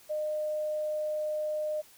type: tone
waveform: sine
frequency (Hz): 610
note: D#5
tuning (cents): -34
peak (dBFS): -29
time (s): 0.09-1.82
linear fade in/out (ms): 20
effects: white hiss -57 dBFS RMS until 1.97 s